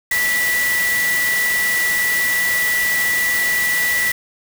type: tone in noise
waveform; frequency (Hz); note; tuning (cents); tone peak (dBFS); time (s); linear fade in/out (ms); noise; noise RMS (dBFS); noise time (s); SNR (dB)
sine; 1959; B6; -15; -16; 0.11-4.12; 5; white; -24; 0.11-4.12; +5
effects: none